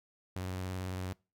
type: tone with vibrato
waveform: sawtooth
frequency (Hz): 92.5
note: F#2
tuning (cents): 0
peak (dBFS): -32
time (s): 0.36-1.13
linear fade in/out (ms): 0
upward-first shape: square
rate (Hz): 18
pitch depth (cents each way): 29
effects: noise-tail reverb RT60 0.3 s tail -24 dB re dry